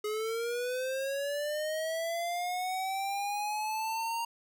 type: linear sweep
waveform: square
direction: up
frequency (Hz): 418.8 to 932.3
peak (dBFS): -32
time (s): 0.04-4.25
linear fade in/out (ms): 5
effects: none